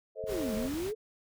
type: chord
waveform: sine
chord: A diminished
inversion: none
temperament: just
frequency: 440 / 528 / 633.6 Hz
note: A4 / C5 / Eb5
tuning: 0 / +16 / +31 cents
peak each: -39 dBFS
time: 0.15-0.7 s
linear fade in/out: 50 ms
type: click train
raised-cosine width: 5 ms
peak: -33 dBFS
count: 8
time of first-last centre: 0.24-0.823 s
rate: 12 Hz
type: noise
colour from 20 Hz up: pink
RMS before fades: -42 dBFS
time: 0.26-0.93 s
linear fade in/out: 50 ms
type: exponential two-way sweep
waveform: sine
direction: down then up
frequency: 451.1 to 206.4 to 451.1 Hz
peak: -32 dBFS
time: 0.28-0.95 s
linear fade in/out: 20 ms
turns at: 0.54 s
effects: none